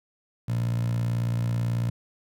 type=tone with high-pass filter; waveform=15% pulse; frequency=58.27 Hz; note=A#1; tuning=in tune; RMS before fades=-26 dBFS; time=0.48-1.9 s; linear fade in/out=5 ms; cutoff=120 Hz; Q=5.5; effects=none